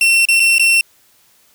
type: tone with dropouts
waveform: 40% pulse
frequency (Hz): 2710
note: E7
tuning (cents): +47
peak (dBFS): -8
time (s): 0.01-0.81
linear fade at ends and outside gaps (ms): 2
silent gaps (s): 0.253-0.286 / 0.397-0.401 / 0.583-0.595
effects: white hiss -53 dBFS RMS until 1.54 s